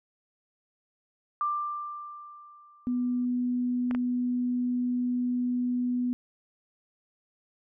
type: tone with exponential decay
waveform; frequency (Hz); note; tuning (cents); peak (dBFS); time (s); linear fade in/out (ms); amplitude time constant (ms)
sine; 1184; D6; +14; -24; 1.41-3.25; 1; 400
type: tone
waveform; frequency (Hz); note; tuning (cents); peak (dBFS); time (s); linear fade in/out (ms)
sine; 246.9; B3; 0; -25; 2.87-6.13; 0
type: clicks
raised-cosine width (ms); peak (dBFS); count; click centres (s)
0.5; -21; 2; 3.911 / 3.949
effects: none